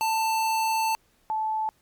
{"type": "tone pair in turn", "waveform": ["square", "sine"], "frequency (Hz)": [888, 871.7], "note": ["A5", "A5"], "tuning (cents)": [16, -16], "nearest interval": "unison", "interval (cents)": 32, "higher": "first", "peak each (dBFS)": [-23, -24], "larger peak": "first", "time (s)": [[0.01, 0.95], [1.3, 1.69]], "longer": "first", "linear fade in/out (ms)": 0, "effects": ["pink hiss -65 dBFS RMS until 1.81 s", "MP3 96 kbps"]}